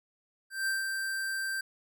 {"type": "tone with ADSR envelope", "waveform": "square", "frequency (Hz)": 1568, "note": "G6", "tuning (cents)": 0, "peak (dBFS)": -28, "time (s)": [0.5, 1.61], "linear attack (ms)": 170, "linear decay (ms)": 160, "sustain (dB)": -4, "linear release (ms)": 5, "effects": []}